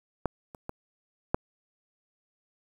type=clicks; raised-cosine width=1 ms; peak=-12 / -29 / -21 / -9 dBFS; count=4; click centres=0.257 / 0.548 / 0.694 / 1.345 s; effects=8-bit